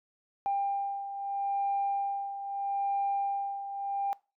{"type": "beating tone pair", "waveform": "sine", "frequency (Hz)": [796, 796.78], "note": ["G5", "G5"], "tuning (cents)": [26, 28], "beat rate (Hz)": 0.78, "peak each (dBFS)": [-29, -35], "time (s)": [0.46, 4.13], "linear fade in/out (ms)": 0, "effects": ["noise-tail reverb RT60 0.3 s tail -23 dB re dry", "tanh soft clip ceiling -22 dBFS"]}